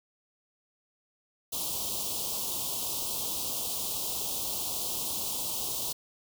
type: band-stop noise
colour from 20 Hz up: white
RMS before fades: -33 dBFS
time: 1.52-5.93 s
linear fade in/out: 10 ms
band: 1100 to 2900 Hz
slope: 48 dB/octave
effects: none